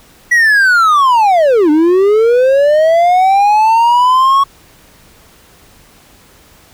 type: linear two-way sweep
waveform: triangle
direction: down then up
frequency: 1953 to 293.7 to 1114 Hz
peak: -4 dBFS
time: 0.31-4.44 s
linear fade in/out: 10 ms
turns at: 1.7 s
effects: pink hiss -44 dBFS RMS until 6.73 s